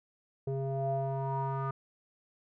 square tone with low-pass filter sweep, 135.5 Hz, C#3, 39 cents flat, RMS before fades -33 dBFS, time 0.47-1.71 s, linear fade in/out 5 ms, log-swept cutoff 500 to 1200 Hz, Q 7.3, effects none

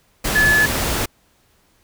sine tone in noise, 1721 Hz, A6, 39 cents flat, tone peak -12 dBFS, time 0.35-0.66 s, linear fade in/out 10 ms, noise pink, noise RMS -21 dBFS, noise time 0.24-1.06 s, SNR +6 dB, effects pink hiss -59 dBFS RMS until 1.83 s

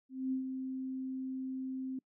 sine tone with ADSR envelope, 261.6 Hz, C4, in tune, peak -30 dBFS, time 0.09-1.99 s, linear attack 230 ms, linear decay 110 ms, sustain -6 dB, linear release 4 ms, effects noise-tail reverb RT60 0.1 s tail -26 dB re dry

